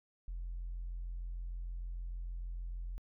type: tone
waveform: sine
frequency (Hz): 43.28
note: F1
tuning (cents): -15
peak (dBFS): -37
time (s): 0.28-2.98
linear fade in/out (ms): 0
effects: tanh soft clip ceiling -35 dBFS